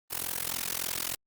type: noise with amplitude modulation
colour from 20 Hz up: white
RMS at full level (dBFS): -29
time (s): 0.1-1.16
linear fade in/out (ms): 20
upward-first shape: sine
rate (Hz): 43.4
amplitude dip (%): 95
effects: Opus 32 kbps